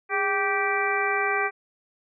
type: harmonic tone with a mistuned harmonic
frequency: 390 Hz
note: G4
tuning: 9 cents flat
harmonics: 1 / 2 / 3 / 4 / 5 / 6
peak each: -29 / -29 / -29 / -29 / -29 / -29 dBFS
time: 0.09-1.51 s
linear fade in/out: 50 ms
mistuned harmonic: 1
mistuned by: +81 cents
effects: none